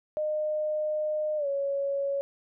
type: tone with pitch glide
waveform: sine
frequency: 611 to 557.1 Hz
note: D#5 to C#5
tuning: -32 to +9 cents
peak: -26 dBFS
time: 0.17-2.21 s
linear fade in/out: 0 ms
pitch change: -159 cents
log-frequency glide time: 1.37-1.47 s
effects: none